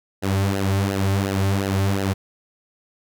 sawtooth tone with flanger, 97.7 Hz, G2, 5 cents flat, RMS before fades -21 dBFS, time 0.22-2.14 s, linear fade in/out 20 ms, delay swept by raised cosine 0.85 to 4.25 ms, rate 2.8 Hz, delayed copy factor -0.75, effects none

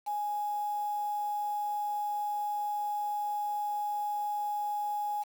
sine tone with quantisation, 830.6 Hz, G#5, in tune, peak -30 dBFS, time 0.06-5.24 s, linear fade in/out 20 ms, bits 8, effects none

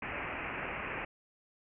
white low-pass noise, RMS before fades -39 dBFS, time 0.02-1.05 s, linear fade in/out 5 ms, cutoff 2700 Hz, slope 96 dB/octave, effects none

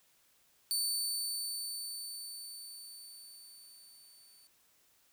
20% pulse tone with level ramp, 4530 Hz, C#8, 37 cents sharp, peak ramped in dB -24 to -54 dBFS, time 0.71-4.47 s, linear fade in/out 0 ms, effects white hiss -69 dBFS RMS until 5.12 s

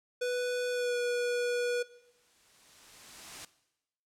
square tone with pitch glide, 493.9 to 485.7 Hz, B4 to B4, 0 to -29 cents, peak -30 dBFS, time 0.21-1.83 s, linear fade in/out 10 ms, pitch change -29 cents, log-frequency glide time 0.71-0.97 s
white noise with exponential growth, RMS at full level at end -42 dBFS, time 1.51-3.45 s, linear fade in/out 2 ms, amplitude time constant 420 ms
effects noise-tail reverb RT60 0.9 s tail -18 dB re dry + low-pass 9000 Hz 12 dB/octave

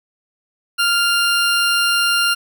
20% pulse tone, 1396.9 Hz, F6, in tune, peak -9 dBFS, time 0.78-2.35 s, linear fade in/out 20 ms, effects none

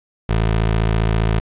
20% pulse tone, 55 Hz, A1, in tune, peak -10 dBFS, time 0.29-1.4 s, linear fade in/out 5 ms, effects resampled to 8000 Hz + 8-bit

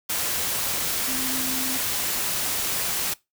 sine tone in noise, 259.7 Hz, C4, 13 cents flat, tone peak -32 dBFS, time 1.07-1.78 s, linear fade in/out 10 ms, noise white, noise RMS -26 dBFS, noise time 0.09-3.14 s, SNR -9 dB, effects noise-tail reverb RT60 0.2 s tail -21 dB re dry

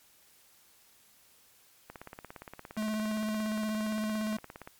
click train, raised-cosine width 0.5 ms, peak -28 dBFS, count 49, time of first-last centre 1.9-4.675 s, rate 17.3 Hz
square tone with vibrato, 215.3 Hz, A3, 37 cents flat, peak -31 dBFS, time 2.77-4.37 s, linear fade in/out 5 ms, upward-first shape sine, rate 16 Hz, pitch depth 20 cents each way
effects white hiss -62 dBFS RMS until 4.79 s + MP3 96 kbps

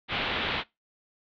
white low-pass noise, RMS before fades -30 dBFS, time 0.08-0.64 s, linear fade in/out 50 ms, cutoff 3700 Hz, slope 48 dB/octave, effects noise-tail reverb RT60 0.2 s tail -21 dB re dry

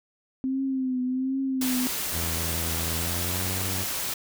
sine tone with vibrato, 260.4 Hz, C4, 8 cents flat, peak -24 dBFS, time 0.44-1.87 s, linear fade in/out 0 ms, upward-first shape triangle, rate 1.3 Hz, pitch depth 66 cents each way
white noise, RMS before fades -30 dBFS, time 1.61-4.14 s, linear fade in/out 5 ms
sawtooth tone with pitch glide, 82.41 to 94.66 Hz, E2 to F#2, 0 to +40 cents, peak -26 dBFS, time 2.11-3.86 s, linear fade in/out 50 ms, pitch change +240 cents, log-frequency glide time 2.95-3.54 s
effects none

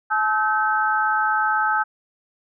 sine tone cluster, 859 / 1291 / 1543 Hz, A5 / E6 / G6, -42 / -37 / -28 cents, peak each -22 dBFS, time 0.1-1.84 s, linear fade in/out 20 ms, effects none

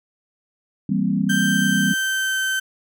sine chord, C dominant seventh, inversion first, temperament equal, 164.81 / 196 / 233.1 / 261.6 Hz, E3 / G3 / Bb3 / C4, 0 / 0 / 0 / 0 cents, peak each -25 / -20 / -25 / -25 dBFS, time 0.89-1.94 s, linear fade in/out 5 ms
35% pulse tone with pitch glide, 1568 to 1544.6 Hz, G6 to G6, 0 to -26 cents, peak -18 dBFS, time 1.29-2.6 s, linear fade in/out 10 ms, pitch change -26 cents, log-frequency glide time 1.43-2.4 s
effects none

